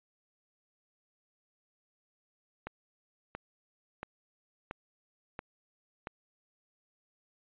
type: click train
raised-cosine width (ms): 0.5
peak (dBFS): -23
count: 6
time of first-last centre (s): 2.67-6.071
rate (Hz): 1.47
effects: resampled to 8000 Hz